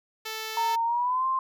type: tone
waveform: 5% pulse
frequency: 440 Hz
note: A4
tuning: in tune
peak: -21 dBFS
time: 0.25-0.76 s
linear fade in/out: 10 ms
type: tone with pitch glide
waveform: sine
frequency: 920 to 1050.7 Hz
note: A#5 to C6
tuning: -23 to +7 cents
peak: -23 dBFS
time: 0.57-1.39 s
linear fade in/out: 2 ms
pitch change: +230 cents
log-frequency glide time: 0.84-1.26 s
effects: none